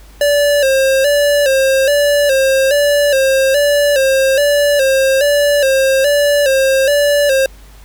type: tone with vibrato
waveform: square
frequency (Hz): 556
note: C#5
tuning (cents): +5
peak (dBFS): -10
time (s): 0.21-7.46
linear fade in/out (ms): 2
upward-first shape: square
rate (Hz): 1.2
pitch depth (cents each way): 70
effects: added 50 Hz sine -37 dBFS peak until 7.84 s + pink hiss -45 dBFS RMS until 7.84 s